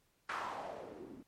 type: noise with low-pass filter sweep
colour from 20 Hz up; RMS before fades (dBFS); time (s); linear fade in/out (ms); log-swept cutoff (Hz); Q
blue; -44; 0.29-1.23; 5; 1400 to 240; 2.9
effects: pink hiss -75 dBFS RMS until 1.27 s + MP3 64 kbps